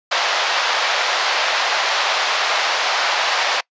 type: band-pass noise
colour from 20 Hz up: pink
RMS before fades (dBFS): -19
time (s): 0.11-3.61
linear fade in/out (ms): 10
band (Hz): 650 to 5200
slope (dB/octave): 24
effects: noise-tail reverb RT60 0.1 s tail -25 dB re dry + resampled to 16000 Hz